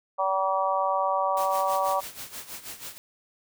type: harmonic tone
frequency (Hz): 191.3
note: G3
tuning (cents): -42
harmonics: 3 / 4 / 5 / 6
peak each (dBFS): -28 / -28 / -28 / -28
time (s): 0.18-2.01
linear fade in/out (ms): 20
type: noise with tremolo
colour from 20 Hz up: white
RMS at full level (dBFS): -37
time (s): 1.37-2.98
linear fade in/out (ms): 0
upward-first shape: sine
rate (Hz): 6.2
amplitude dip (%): 75
effects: none